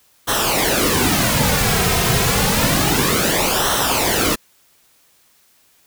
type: noise with flanger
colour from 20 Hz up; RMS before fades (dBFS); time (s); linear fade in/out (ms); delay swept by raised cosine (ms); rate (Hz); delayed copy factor
pink; -17; 0.27-4.36; 20; 0.42 to 3.52; 0.29; -0.7
effects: white hiss -56 dBFS RMS until 5.86 s